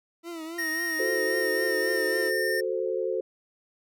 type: tone with vibrato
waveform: 40% pulse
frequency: 329.6 Hz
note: E4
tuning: in tune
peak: -34 dBFS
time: 0.23-2.32 s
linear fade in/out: 50 ms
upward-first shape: triangle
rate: 3.7 Hz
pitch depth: 90 cents each way
type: tone with pitch glide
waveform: square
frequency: 1861 to 1815.3 Hz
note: A#6 to A#6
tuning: -3 to -46 cents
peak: -28 dBFS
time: 0.58-2.61 s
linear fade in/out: 10 ms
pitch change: -43 cents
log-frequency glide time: 1.1-2.11 s
type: chord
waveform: sine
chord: F# diminished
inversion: none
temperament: equal with one note detuned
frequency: 368.9 / 440 / 523.3 Hz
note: F#4 / A4 / C5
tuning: -5 / 0 / 0 cents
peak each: -30 dBFS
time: 0.99-3.21 s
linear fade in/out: 5 ms
effects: none